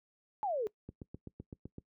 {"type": "exponential sweep", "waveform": "sine", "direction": "down", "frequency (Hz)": [880, 406.5], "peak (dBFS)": -31, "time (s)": [0.43, 0.67], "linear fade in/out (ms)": 0}
{"type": "click train", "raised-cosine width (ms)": 3, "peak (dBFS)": -31, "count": 8, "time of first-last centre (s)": [0.89, 1.783], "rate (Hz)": 7.84}
{"effects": ["noise-tail reverb RT60 0.1 s tail -21 dB re dry", "high-pass 60 Hz 12 dB/octave"]}